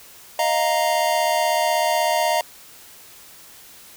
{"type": "chord", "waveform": "square", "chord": "Eb suspended second", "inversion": "none", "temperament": "equal", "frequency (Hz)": [622.3, 698.5, 932.3], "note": ["Eb5", "F5", "Bb5"], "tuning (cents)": [0, 0, 0], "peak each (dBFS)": -23, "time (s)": [0.39, 2.41], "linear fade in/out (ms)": 2, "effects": ["white hiss -45 dBFS RMS until 3.96 s"]}